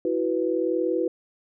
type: chord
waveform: sine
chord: E suspended second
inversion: none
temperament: equal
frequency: 329.6 / 370 / 493.9 Hz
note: E4 / F#4 / B4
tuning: 0 / 0 / 0 cents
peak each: -26 dBFS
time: 0.05-1.08 s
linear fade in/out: 2 ms
effects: none